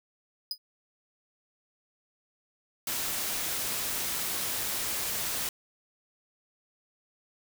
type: tone with exponential decay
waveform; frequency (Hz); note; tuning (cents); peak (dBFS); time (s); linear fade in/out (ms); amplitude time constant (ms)
45% pulse; 4978; D#8; 0; -26; 0.51-0.58; 2; 15
type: noise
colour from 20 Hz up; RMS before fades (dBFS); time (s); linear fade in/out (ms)
white; -32; 2.87-5.49; 2
effects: none